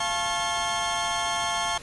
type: tone cluster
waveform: 30% pulse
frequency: 694 / 871 / 1087 / 3174 Hz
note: F5 / A5 / C#6 / G7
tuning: -11 / -18 / -34 / +21 cents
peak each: -28 dBFS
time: 0-1.78 s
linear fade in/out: 5 ms
effects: pink hiss -43 dBFS RMS until 1.82 s + resampled to 24000 Hz